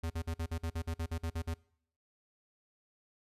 square tone bursts, 82.41 Hz, E2, in tune, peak -34 dBFS, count 13, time 0.03-1.543 s, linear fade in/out 10 ms, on 73 ms, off 47 ms, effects noise-tail reverb RT60 0.7 s tail -24 dB re dry + resampled to 32000 Hz

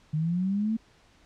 sine linear sweep, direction up, 149.7 to 226.7 Hz, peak -24 dBFS, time 0.13-0.77 s, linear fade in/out 10 ms, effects pink hiss -60 dBFS RMS until 1.25 s + low-pass 6000 Hz 12 dB/octave

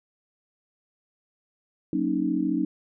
sine chord, D# minor seventh, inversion first, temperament equal, 185 / 233.1 / 277.2 / 311.1 Hz, F#3 / A#3 / C#4 / D#4, 0 / 0 / 0 / 0 cents, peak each -30 / -31 / -27 / -26 dBFS, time 1.93-2.65 s, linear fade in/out 2 ms, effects none

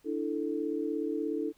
sine chord, D suspended second, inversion none, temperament just, 293.7 / 330.4 / 440.5 Hz, D4 / E4 / A4, 0 / +4 / +2 cents, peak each -34 dBFS, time 0.04-1.53 s, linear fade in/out 50 ms, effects pink hiss -67 dBFS RMS until 1.57 s

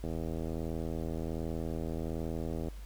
click train, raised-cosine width 2 ms, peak -24 dBFS, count 216, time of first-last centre 0.04-2.685 s, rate 81.3 Hz, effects added 50 Hz sine -42 dBFS peak until 2.85 s + pink hiss -58 dBFS RMS until 2.85 s

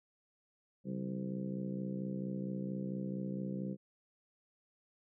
harmonic tone with a mistuned harmonic, 64.4 Hz, C2, 27 cents flat, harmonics 2 / 3 / 4 / 5 / 6 / 7 / 8, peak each -44 / -38 / -48 / -47 / -50 / -54 / -49 dBFS, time 0.84-3.77 s, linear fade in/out 50 ms, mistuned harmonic 2, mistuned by +130 cents, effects none

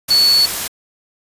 sine tone in noise, 4432 Hz, C#8, 1 cent flat, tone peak -9 dBFS, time 0.1-0.46 s, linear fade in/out 10 ms, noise white, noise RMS -22 dBFS, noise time 0.08-0.68 s, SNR +10 dB, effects resampled to 32000 Hz

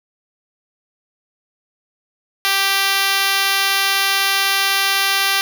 5% pulse tone with high-pass filter, 392 Hz, G4, in tune, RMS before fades -17 dBFS, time 2.45-5.41 s, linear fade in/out 0 ms, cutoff 800 Hz, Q 0.66, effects none

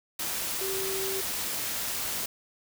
sine tone in noise, 385.2 Hz, G4, 30 cents flat, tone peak -32 dBFS, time 0.61-1.21 s, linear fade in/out 5 ms, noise white, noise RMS -32 dBFS, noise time 0.19-2.26 s, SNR -3 dB, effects none

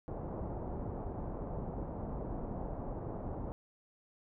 pink low-pass noise, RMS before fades -40 dBFS, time 0.08-3.52 s, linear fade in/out 0 ms, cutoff 860 Hz, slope 24 dB/octave, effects none

